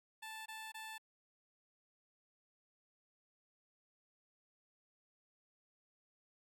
15% pulse tone bursts, 879 Hz, A5, 2 cents flat, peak -40 dBFS, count 3, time 0.22-0.982 s, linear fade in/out 10 ms, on 240 ms, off 21 ms, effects none

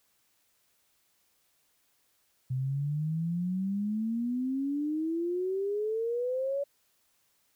sine exponential sweep, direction up, 126.8 to 570 Hz, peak -28 dBFS, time 2.5-6.64 s, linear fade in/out 10 ms, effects white hiss -71 dBFS RMS until 7.55 s

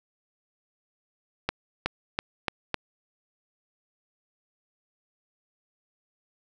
accelerating click train, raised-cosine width 0.3 ms, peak -9 dBFS, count 5, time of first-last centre 1.49-2.743 s, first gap 370 ms, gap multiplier 0.89, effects none

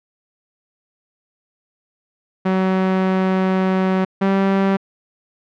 sawtooth tone pair in turn, 188.2 / 194.5 Hz, F#3 / G3, +30 / -13 cents, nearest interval minor second, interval 57 cents, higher second, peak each -11 / -10 dBFS, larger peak second, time 2.45-4.05 / 4.21-4.77 s, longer first, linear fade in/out 10 ms, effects low-pass 2000 Hz 12 dB/octave

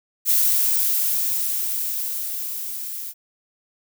violet noise with level ramp, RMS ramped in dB -17 to -32 dBFS, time 0.25-3.14 s, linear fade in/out 50 ms, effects none

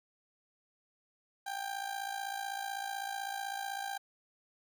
30% pulse tone with amplitude modulation, 791 Hz, G5, 15 cents sharp, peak -31 dBFS, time 1.46-3.98 s, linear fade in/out 10 ms, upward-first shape sine, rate 55.9 Hz, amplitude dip 70%, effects none

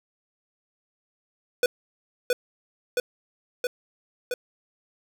square tone with echo, 493.9 Hz, B4, in tune, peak -18 dBFS, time 1.63-1.66 s, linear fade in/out 2 ms, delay 670 ms, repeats 4, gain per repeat -2 dB, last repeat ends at 4.34 s, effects none

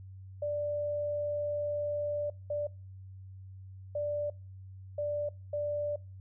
sine tone bursts at uneven times, 587.3 Hz, D5, in tune, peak -30 dBFS, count 5, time 0.42-2.3 / 2.5-2.67 / 3.95-4.3 / 4.98-5.29 / 5.53-5.96 s, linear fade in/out 5 ms, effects noise-tail reverb RT60 0.4 s tail -26 dB re dry + added 95 Hz sine -45 dBFS peak until 6.2 s

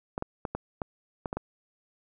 clicks, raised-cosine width 1 ms, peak -17 dBFS, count 8, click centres 0.179 / 0.224 / 0.452 / 0.55 / 0.818 / 1.258 / 1.329 / 1.37 s, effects none

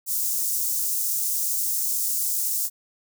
white high-pass noise, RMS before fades -25 dBFS, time 0.06-2.7 s, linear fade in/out 50 ms, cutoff 6200 Hz, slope 24 dB/octave, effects none

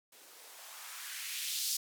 violet noise with band-pass filter sweep, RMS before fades -41 dBFS, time 0.12-1.77 s, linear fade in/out 5 ms, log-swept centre 290 to 5000 Hz, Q 1.6, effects none

